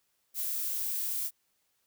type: noise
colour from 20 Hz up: violet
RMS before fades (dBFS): -33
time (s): 0.34-1.31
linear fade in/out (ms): 50
effects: white hiss -75 dBFS RMS until 1.86 s